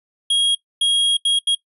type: tone bursts at uneven times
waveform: square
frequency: 3280 Hz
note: G#7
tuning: 22 cents flat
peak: -15 dBFS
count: 4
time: 0.3-0.55 / 0.81-1.17 / 1.25-1.39 / 1.47-1.55 s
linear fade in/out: 5 ms
effects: noise-tail reverb RT60 0.1 s tail -21 dB re dry + resampled to 32000 Hz